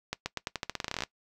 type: accelerating click train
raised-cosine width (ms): 0.2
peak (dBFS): -14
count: 18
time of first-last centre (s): 0.13-1.036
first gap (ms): 130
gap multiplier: 0.87
effects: noise-tail reverb RT60 0.1 s tail -20 dB re dry